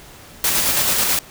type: noise with tremolo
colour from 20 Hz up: white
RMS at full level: -17 dBFS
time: 0.44-1.19 s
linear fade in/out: 2 ms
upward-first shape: square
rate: 9.2 Hz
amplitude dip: 25%
effects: pink hiss -42 dBFS RMS until 1.3 s